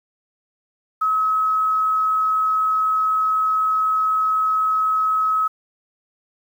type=tone; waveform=sine; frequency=1282 Hz; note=E6; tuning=49 cents flat; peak=-16 dBFS; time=1.01-5.48 s; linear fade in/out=10 ms; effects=8-bit